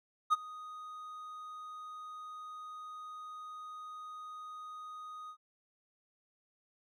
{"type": "tone with ADSR envelope", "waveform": "triangle", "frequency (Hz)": 1244.5, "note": "D#6", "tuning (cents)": 0, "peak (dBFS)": -20, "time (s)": [0.3, 5.37], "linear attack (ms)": 29, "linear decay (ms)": 25, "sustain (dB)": -22, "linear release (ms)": 76, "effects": []}